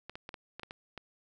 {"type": "clicks", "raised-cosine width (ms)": 0.3, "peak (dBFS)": -26, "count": 8, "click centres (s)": [0.096, 0.155, 0.291, 0.342, 0.596, 0.633, 0.709, 0.977], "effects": []}